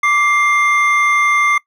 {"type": "tone pair together", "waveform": "triangle", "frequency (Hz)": [1168.4, 2100], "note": ["D6", "C7"], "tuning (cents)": [-9, 6], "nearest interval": "minor seventh", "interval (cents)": 1015, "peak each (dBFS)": -12, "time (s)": [0.03, 1.58], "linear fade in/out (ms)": 5, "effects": ["noise-tail reverb RT60 0.1 s tail -21 dB re dry"]}